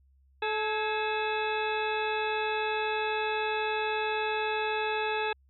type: harmonic tone with a mistuned harmonic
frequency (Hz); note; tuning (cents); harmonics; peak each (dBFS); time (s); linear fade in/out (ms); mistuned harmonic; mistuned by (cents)
431.9; A4; -32; 1 / 2 / 3 / 4 / 5 / 6 / 8 / 9; -32 / -32 / -41 / -36 / -45 / -35 / -42 / -45; 0.42-5.33; 5; 4; -68
effects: added 67 Hz sine -60 dBFS peak until 5.49 s